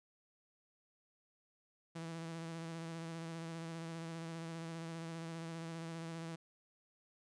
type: tone with vibrato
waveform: sawtooth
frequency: 164.81 Hz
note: E3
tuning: in tune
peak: -39 dBFS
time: 1.95-6.36 s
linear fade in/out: 10 ms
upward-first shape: square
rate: 15 Hz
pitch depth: 20 cents each way
effects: resampled to 22050 Hz